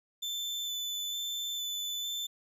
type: tone with vibrato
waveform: 35% pulse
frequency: 3520 Hz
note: A7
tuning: in tune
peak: -32 dBFS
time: 0.22-2.27 s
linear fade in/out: 10 ms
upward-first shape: square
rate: 1.1 Hz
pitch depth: 9 cents each way
effects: none